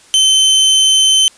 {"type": "tone", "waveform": "sawtooth", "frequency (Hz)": 3078, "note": "G7", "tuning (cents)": -32, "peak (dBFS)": -4, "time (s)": [0.14, 1.28], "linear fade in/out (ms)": 0, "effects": ["white hiss -44 dBFS RMS until 1.37 s", "resampled to 22050 Hz"]}